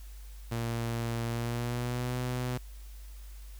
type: tone with pitch glide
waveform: sawtooth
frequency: 116.54 to 124.9 Hz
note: A#2 to B2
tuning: 0 to +20 cents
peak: -27 dBFS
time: 0.51-2.58 s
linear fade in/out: 10 ms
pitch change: +120 cents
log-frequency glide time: 1.26-2.17 s
effects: added 50 Hz sine -43 dBFS peak until 3.59 s + white hiss -58 dBFS RMS until 3.59 s